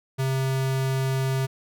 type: tone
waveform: square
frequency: 133 Hz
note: C3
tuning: 29 cents sharp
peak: -23 dBFS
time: 0.18-1.47 s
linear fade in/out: 20 ms
effects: none